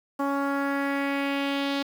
sawtooth tone with low-pass filter sweep, 279 Hz, C#4, 11 cents sharp, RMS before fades -27 dBFS, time 0.19-1.83 s, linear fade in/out 10 ms, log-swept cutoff 1100 to 4000 Hz, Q 2.5, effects 8-bit

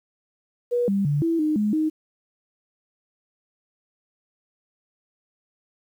sine tone with pitch steps, 484.1 / 198 / 145.2 / 331 / 306.7 / 210.1 / 311.8 Hz, B4 / G3 / D3 / E4 / D#4 / G#3 / D#4, -35 / +18 / -19 / +7 / -25 / +20 / +4 cents, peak -19 dBFS, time 0.71-1.9 s, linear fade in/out 20 ms, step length 170 ms, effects 9-bit

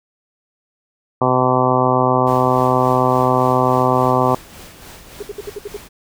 harmonic tone, 127.6 Hz, C3, 43 cents flat, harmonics 1 / 2 / 3 / 4 / 5 / 6 / 7 / 8 / 9, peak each -21 / -21 / -21 / -21 / -21 / -21 / -21 / -21 / -21 dBFS, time 1.21-4.35 s, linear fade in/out 5 ms
pink noise with tremolo, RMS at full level -37 dBFS, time 2.26-5.89 s, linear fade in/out 20 ms, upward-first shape sine, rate 3.5 Hz, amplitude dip 45%
sine tone bursts, 409.9 Hz, G#4, 23 cents flat, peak -23 dBFS, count 7, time 5.2-5.768 s, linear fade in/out 5 ms, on 28 ms, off 62 ms
effects none

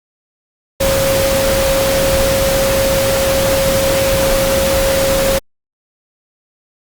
sine tone in noise, 542 Hz, C#5, 39 cents flat, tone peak -13 dBFS, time 0.8-5.39 s, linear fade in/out 10 ms, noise pink, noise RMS -17 dBFS, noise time 0.8-5.39 s, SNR +1 dB, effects Opus 48 kbps

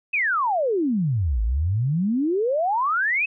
sine exponential two-way sweep, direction down then up, 2633 to 51.6 to 2633 Hz, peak -19 dBFS, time 0.13-3.26 s, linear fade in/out 10 ms, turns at 1.42 s, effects none

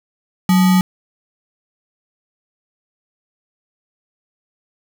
sine tone with sample-and-hold, 185 Hz, F#3, in tune, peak -9 dBFS, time 0.49-0.81 s, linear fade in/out 2 ms, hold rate 1050 Hz, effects none

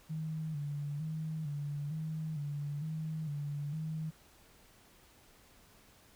sine tone with vibrato, 151.1 Hz, D3, 50 cents sharp, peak -35 dBFS, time 0.09-4.11 s, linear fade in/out 20 ms, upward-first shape square, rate 1.1 Hz, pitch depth 72 cents each way, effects pink hiss -62 dBFS RMS until 6.15 s

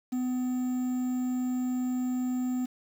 triangle tone with quantisation, 251.8 Hz, B3, 34 cents sharp, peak -25 dBFS, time 0.12-2.66 s, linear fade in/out 10 ms, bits 8, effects none

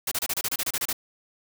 white noise bursts, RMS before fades -27 dBFS, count 12, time 0.07-0.929 s, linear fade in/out 5 ms, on 45 ms, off 29 ms, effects none

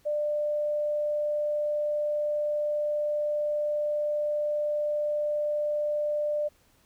sine tone, 595 Hz, D5, 22 cents sharp, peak -25 dBFS, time 0.05-6.49 s, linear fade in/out 20 ms, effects pink hiss -64 dBFS RMS until 6.85 s

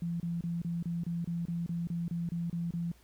sine tone bursts, 170 Hz, F3, 46 cents flat, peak -31 dBFS, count 14, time 0.02-2.917 s, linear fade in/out 2 ms, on 180 ms, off 29 ms, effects added 60 Hz sine -60 dBFS peak until 3.03 s + pink hiss -64 dBFS RMS until 3.03 s

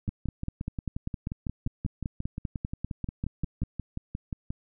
two click trains, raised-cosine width 5 ms, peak -18 / -20 dBFS, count 19 / 26, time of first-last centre 0.09-3.633 / 0.08-4.505 s, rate 5.08 / 5.65 Hz, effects none

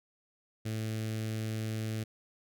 sawtooth tone with notch filter, 110 Hz, A2, in tune, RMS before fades -35 dBFS, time 0.65-2.04 s, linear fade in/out 10 ms, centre 960 Hz, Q 0.79, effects none

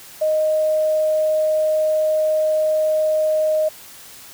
sine tone, 621 Hz, D#5, 3 cents flat, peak -15 dBFS, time 0.21-3.69 s, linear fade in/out 10 ms, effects white hiss -41 dBFS RMS until 4.33 s

